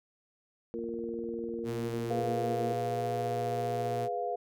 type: harmonic tone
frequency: 115.9 Hz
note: A#2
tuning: 10 cents flat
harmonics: 2 / 3 / 4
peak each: -39 / -38 / -37 dBFS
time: 0.74-2.73 s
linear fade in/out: 0 ms
type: click train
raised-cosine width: 2 ms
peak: -35 dBFS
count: 31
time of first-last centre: 0.79-2.29 s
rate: 20 Hz
type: tone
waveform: sawtooth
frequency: 118.9 Hz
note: A#2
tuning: 35 cents sharp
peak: -32 dBFS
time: 1.64-4.09 s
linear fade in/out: 50 ms
type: chord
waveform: sine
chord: F diminished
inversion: first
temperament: equal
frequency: 415.3 / 493.9 / 698.5 Hz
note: Ab4 / Cb5 / F5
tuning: 0 / 0 / 0 cents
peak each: -37 / -36 / -33 dBFS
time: 2.1-4.36 s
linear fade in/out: 10 ms
effects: none